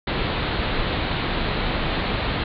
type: low-pass noise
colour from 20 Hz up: pink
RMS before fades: -24 dBFS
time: 0.07-2.44 s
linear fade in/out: 5 ms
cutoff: 4300 Hz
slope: 96 dB/octave
effects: none